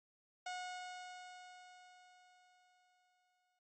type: tone with exponential decay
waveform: sawtooth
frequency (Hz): 728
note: F#5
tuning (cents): -28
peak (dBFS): -37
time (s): 0.46-3.59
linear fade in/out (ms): 5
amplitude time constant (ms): 680
effects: noise-tail reverb RT60 0.1 s tail -20 dB re dry + MP3 32 kbps